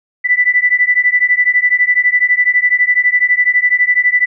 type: beating tone pair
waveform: sine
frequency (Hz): 1975.5 / 1987.5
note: B6 / B6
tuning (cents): 0 / +10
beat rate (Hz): 12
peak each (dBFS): -12 / -12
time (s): 0.24-4.26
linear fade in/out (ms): 20
effects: none